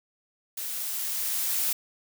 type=noise with level ramp; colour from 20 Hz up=blue; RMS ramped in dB=-34 to -26 dBFS; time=0.57-1.73 s; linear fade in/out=5 ms; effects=none

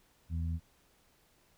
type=harmonic tone; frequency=82.41 Hz; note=E2; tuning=in tune; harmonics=1 / 2 / 3; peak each=-32 / -40 / -48 dBFS; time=0.29-0.6 s; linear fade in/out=50 ms; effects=pink hiss -68 dBFS RMS until 1.57 s

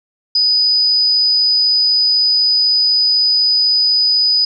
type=tone; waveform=sine; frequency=4978 Hz; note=D#8; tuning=in tune; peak=-10 dBFS; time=0.35-4.45 s; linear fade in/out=5 ms; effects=none

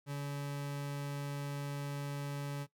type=tone; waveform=40% pulse; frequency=142.5 Hz; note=C#3; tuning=48 cents sharp; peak=-36 dBFS; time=0.06-2.67 s; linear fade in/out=50 ms; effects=noise-tail reverb RT60 0.1 s tail -17 dB re dry

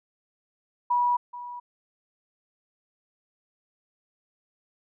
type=tone with echo; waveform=sine; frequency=972 Hz; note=B5; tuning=28 cents flat; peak=-20 dBFS; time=0.9-1.17 s; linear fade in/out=10 ms; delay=430 ms; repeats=1; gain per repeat=-15 dB; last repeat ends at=1.6 s; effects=none

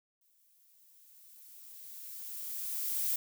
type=noise with exponential growth; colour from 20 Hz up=violet; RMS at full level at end=-31 dBFS; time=0.21-3.16 s; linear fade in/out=5 ms; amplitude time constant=640 ms; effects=none

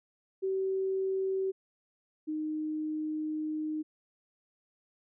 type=tone pair in turn; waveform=sine; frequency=382.7 / 308.7 Hz; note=G4 / D#4; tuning=-42 / -14 cents; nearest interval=major third; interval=372 cents; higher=first; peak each=-28 / -31 dBFS; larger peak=first; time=0.42-1.52 / 2.27-3.83 s; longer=second; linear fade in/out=20 ms; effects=none

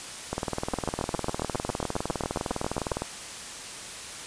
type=two click trains; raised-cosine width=1 ms; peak=-13 / -14 dBFS; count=17 / 54; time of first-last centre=0.74-2.917 / 0.33-3.02 s; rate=7.35 / 19.7 Hz; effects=white hiss -39 dBFS RMS until 4.26 s + resampled to 22050 Hz

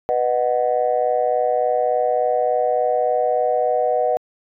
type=chord; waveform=sine; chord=B major; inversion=none; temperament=just; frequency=493.9 / 617.4 / 740.8 Hz; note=B4 / D#5 / F#5; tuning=0 / -14 / +2 cents; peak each=-20 dBFS; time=0.09-4.17 s; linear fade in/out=0 ms; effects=tanh soft clip ceiling -7 dBFS

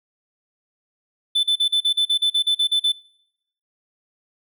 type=tone bursts; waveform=triangle; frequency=3516 Hz; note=A7; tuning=2 cents flat; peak=-14 dBFS; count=13; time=1.35-2.922 s; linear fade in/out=10 ms; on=84 ms; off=40 ms; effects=noise-tail reverb RT60 0.8 s tail -24 dB re dry

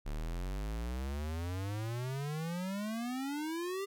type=exponential sweep; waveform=square; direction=up; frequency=35.51 to 402.6 Hz; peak=-36 dBFS; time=0.05-3.86 s; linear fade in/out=20 ms; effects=none

